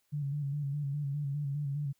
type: tone with vibrato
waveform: sine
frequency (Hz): 143.1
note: D3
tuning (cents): -45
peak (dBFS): -31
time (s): 0.12-1.93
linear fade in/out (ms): 20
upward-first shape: square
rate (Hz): 4.9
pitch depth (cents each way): 49
effects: white hiss -75 dBFS RMS until 1.99 s